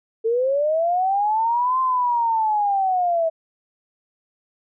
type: linear two-way sweep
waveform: sine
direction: up then down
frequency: 440 to 1046.5 to 642 Hz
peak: -17 dBFS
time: 0.24-3.3 s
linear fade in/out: 20 ms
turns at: 1.8 s
effects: none